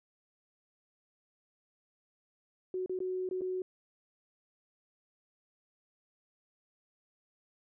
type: tone with dropouts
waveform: sine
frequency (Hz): 370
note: F#4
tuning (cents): 0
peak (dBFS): -32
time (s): 2.74-3.62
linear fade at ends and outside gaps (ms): 2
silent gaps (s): 2.861-2.895 / 2.99-3.003 / 3.29-3.311 / 3.41-3.417
effects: none